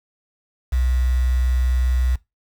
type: tone with quantisation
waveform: sine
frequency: 62.6 Hz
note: B1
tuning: 24 cents sharp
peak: -16 dBFS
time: 0.72-2.16 s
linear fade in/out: 10 ms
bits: 6
effects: noise-tail reverb RT60 0.2 s tail -20 dB re dry